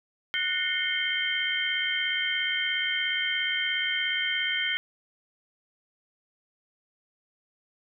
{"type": "tone cluster", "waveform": "sine", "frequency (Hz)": [1473, 1824, 2115, 2192, 3133], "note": ["F#6", "A#6", "C7", "C#7", "G7"], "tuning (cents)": [-8, -38, 18, -20, -2], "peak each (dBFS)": [-33, -33, -32, -33, -29], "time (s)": [0.34, 4.77], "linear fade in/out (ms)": 0, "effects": []}